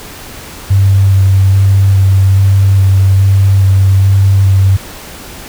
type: tone with vibrato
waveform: sine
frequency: 97 Hz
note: G2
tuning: 18 cents flat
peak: -4 dBFS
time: 0.7-4.77 s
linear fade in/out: 10 ms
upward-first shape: square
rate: 1.2 Hz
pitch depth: 12 cents each way
effects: pink hiss -29 dBFS RMS until 5.48 s